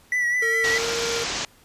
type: tone with vibrato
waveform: triangle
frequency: 1954 Hz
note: B6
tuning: 19 cents flat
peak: -18 dBFS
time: 0.12-0.78 s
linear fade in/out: 2 ms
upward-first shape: triangle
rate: 4.9 Hz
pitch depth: 46 cents each way
type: tone with pitch glide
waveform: square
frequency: 453.1 to 465 Hz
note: A#4 to A#4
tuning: -49 to -4 cents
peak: -27 dBFS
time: 0.42-1.24 s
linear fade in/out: 5 ms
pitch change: +45 cents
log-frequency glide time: 0.71-0.88 s
type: low-pass noise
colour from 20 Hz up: white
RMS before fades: -28 dBFS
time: 0.64-1.45 s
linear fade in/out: 2 ms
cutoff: 6800 Hz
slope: 48 dB/octave
effects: pink hiss -55 dBFS RMS until 1.64 s + resampled to 32000 Hz